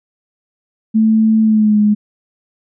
sine tone with pitch glide, 220 to 209.5 Hz, A3 to G#3, 0 to +15 cents, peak -8 dBFS, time 0.94-1.95 s, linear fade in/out 20 ms, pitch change -85 cents, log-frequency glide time 1.42-1.79 s, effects none

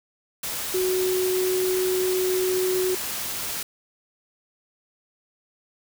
sine tone in noise, 370 Hz, F#4, in tune, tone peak -21 dBFS, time 0.74-2.95 s, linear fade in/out 5 ms, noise white, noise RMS -30 dBFS, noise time 0.43-3.63 s, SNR +6 dB, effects none

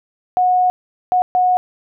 sine tone bursts at uneven times, 730 Hz, F#5, 24 cents flat, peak -11 dBFS, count 3, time 0.37-0.7 / 1.12-1.22 / 1.35-1.57 s, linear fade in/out 0 ms, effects none

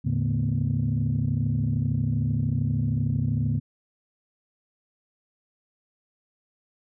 sine tone cluster, 78.3 / 109.7 / 142.7 / 224.7 / 247.2 Hz, D#2 / A2 / D3 / A3 / B3, +11 / -5 / -49 / +37 / +2 cents, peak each -33 / -25 / -25 / -32 / -32 dBFS, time 0.04-3.6 s, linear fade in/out 20 ms, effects tanh soft clip ceiling -14 dBFS

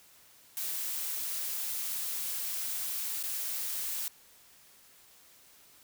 blue noise with dropouts, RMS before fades -35 dBFS, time 0.57-4.08 s, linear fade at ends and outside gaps 1 ms, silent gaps 3.228-3.236 s, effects white hiss -59 dBFS RMS until 5.83 s

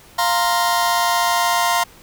sawtooth chord, F suspended fourth, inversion none, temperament just, 698.5 / 931.3 / 1047.7 Hz, F5 / Bb5 / C6, 0 / -2 / +2 cents, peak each -16 dBFS, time 0.18-1.84 s, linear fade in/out 10 ms, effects pink hiss -46 dBFS RMS until 2.02 s

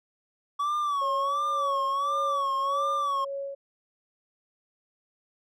triangle tone with vibrato, 1134 Hz, C#6, 39 cents sharp, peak -23 dBFS, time 0.59-3.25 s, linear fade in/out 10 ms, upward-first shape sine, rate 1.4 Hz, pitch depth 98 cents each way
sine tone with tremolo, 554.4 Hz, C#5, in tune, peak -30 dBFS, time 1.01-3.55 s, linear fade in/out 10 ms, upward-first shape sine, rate 1.8 Hz, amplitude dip 70%
effects none

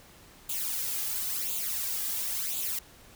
blue noise with flanger, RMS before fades -32 dBFS, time 0.49-2.79 s, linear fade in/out 5 ms, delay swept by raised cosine 0.27 to 2.47 ms, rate 0.96 Hz, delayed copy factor +0.75, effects pink hiss -54 dBFS RMS until 3.15 s

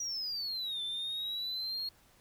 sine exponential two-way sweep, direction down then up, 5830 to 3520 to 4305 Hz, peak -32 dBFS, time 0-1.89 s, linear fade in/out 5 ms, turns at 0.82 s, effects tanh soft clip ceiling -33 dBFS + pink hiss -64 dBFS RMS until 2.2 s

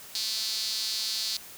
sawtooth tone with high-pass filter, 220 Hz, A3, in tune, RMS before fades -31 dBFS, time 0.15-1.37 s, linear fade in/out 2 ms, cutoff 4400 Hz, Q 4.9, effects white hiss -46 dBFS RMS until 1.57 s

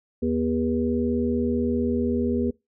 harmonic tone, 80.4 Hz, E2, 43 cents flat, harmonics 1 / 3 / 5 / 6, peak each -31 / -23 / -28 / -30 dBFS, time 0.22-2.51 s, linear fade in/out 10 ms, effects noise-tail reverb RT60 0.2 s tail -22 dB re dry

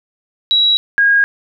sine tone pair in turn, 3884 / 1633 Hz, B7 / G#6, -30 / -30 cents, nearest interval octave + minor third, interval 1500 cents, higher first, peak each -9 / -8 dBFS, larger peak second, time 0.51-0.77 / 0.98-1.24 s, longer neither, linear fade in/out 0 ms, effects none

